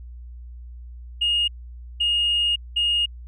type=tone bursts at uneven times; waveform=sine; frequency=2853 Hz; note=F7; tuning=36 cents sharp; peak=-17 dBFS; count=3; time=1.21-1.48 / 2-2.56 / 2.76-3.06 s; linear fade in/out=10 ms; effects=tanh soft clip ceiling -14 dBFS + added 60 Hz sine -36 dBFS peak until 3.27 s